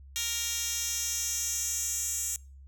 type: tone with high-pass filter sweep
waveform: 10% pulse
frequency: 466.2 Hz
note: A#4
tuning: in tune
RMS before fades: -32 dBFS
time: 0.16-2.36 s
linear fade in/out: 0 ms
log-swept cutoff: 4300 to 7500 Hz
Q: 2.3
effects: noise-tail reverb RT60 0.4 s tail -26 dB re dry + added 68 Hz sine -47 dBFS peak until 2.67 s